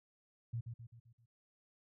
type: tone with echo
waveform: sine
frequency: 116.54 Hz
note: A#2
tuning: in tune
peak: -36 dBFS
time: 0.53-0.61 s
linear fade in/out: 10 ms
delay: 130 ms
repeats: 5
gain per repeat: -6 dB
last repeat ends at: 1.26 s
effects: none